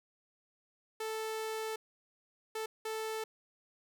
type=tone bursts at uneven times; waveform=sawtooth; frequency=439.7 Hz; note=A4; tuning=1 cent flat; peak=-32 dBFS; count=3; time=1-1.76 / 2.55-2.66 / 2.85-3.24 s; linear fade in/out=5 ms; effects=none